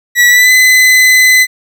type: tone with pitch glide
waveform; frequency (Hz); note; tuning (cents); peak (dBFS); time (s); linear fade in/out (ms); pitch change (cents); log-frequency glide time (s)
40% pulse; 1942 to 2020; B6 to B6; -30 to +39; -3; 0.15-1.47; 50; +69; 0.28-0.52
effects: none